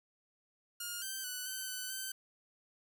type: tone with pitch steps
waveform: 5% pulse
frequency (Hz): 1421 / 1555 / 1489 / 1529 / 1506 / 1541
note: F6 / G6 / F#6 / G6 / F#6 / G6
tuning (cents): +30 / -14 / +11 / -44 / +30 / -30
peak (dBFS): -28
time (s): 0.8-2.12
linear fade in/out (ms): 5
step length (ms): 220
effects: none